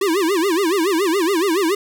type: tone with vibrato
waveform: square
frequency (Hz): 360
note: F#4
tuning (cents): -47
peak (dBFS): -16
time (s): 0.01-1.75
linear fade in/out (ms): 5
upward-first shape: sine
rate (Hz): 7.1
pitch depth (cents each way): 230
effects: none